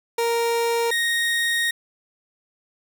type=tone pair in turn; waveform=30% pulse; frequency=466.2 / 1864.8 Hz; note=A#4 / A#6; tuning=0 / 0 cents; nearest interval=2 octaves; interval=2400 cents; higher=second; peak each=-17 dBFS; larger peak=neither; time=0.18-0.91 / 0.91-1.71 s; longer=second; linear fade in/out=5 ms; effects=9-bit